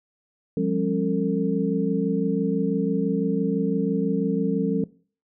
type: tone cluster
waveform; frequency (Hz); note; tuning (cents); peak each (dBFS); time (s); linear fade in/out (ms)
sine; 174.7 / 200.7 / 272 / 449.9; F3 / G3 / C#4 / A4; +1 / +41 / -33 / +39; -26; 0.57-4.84; 2
effects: noise-tail reverb RT60 0.4 s tail -19 dB re dry